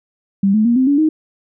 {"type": "tone with pitch steps", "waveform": "sine", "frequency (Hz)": [196.7, 215.7, 236.6, 259.5, 284.7, 312.2], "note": ["G3", "A3", "A#3", "C4", "C#4", "D#4"], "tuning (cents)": [6, -34, 26, -14, 46, 6], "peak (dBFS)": -10, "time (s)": [0.43, 1.09], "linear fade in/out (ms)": 5, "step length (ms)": 110, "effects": []}